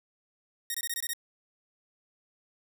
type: tone bursts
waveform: 5% pulse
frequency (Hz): 1864.7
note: A#6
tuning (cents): 0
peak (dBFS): -20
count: 7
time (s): 0.7-1.134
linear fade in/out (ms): 2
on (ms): 44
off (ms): 21
effects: none

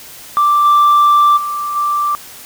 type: tone with level steps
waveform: sine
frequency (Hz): 1174.7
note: D6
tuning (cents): 0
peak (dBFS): -7 / -4 / -17 / -12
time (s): 0.37-2.15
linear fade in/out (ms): 0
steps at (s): 0.64 / 1.36 / 1.75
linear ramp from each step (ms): 20
effects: tanh soft clip ceiling -5 dBFS + white hiss -35 dBFS RMS until 2.45 s

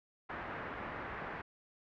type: low-pass noise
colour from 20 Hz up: white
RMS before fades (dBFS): -43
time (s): 0.29-1.42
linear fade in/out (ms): 10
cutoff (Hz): 1800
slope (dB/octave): 24
effects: none

